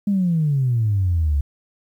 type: exponential sweep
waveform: sine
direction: down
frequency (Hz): 207.7 to 68.9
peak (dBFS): -15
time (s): 0.07-1.41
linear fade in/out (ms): 5
effects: tanh soft clip ceiling -11 dBFS + 9-bit